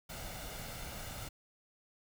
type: noise with comb filter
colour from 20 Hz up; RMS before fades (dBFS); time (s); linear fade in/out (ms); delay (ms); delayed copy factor
pink; -44; 0.09-1.29; 10; 1.4; +0.5
effects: none